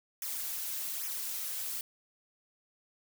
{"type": "noise with flanger", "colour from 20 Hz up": "blue", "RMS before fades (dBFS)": -37, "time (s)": [0.22, 1.81], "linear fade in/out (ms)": 2, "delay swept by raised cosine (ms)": [0.23, 6.13], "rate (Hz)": 1.2, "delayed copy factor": -0.75, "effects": []}